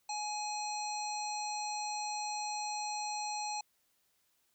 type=harmonic tone; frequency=840 Hz; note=G#5; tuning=19 cents sharp; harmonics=1 / 3 / 5 / 7 / 9; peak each=-37 / -46 / -43 / -45 / -47 dBFS; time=0.09-3.61 s; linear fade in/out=5 ms; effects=white hiss -75 dBFS RMS until 4.54 s